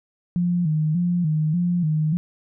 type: tone with vibrato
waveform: sine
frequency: 164.81 Hz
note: E3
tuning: in tune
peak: -18 dBFS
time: 0.36-2.17 s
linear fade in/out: 0 ms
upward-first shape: square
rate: 1.7 Hz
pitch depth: 110 cents each way
effects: none